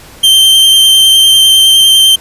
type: tone with vibrato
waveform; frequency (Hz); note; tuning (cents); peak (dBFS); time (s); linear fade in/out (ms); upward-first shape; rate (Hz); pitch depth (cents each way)
45% pulse; 3136; G7; 0; -3; 0.23-2.16; 10; sine; 9.9; 12
effects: pink hiss -35 dBFS RMS until 2.2 s + resampled to 32000 Hz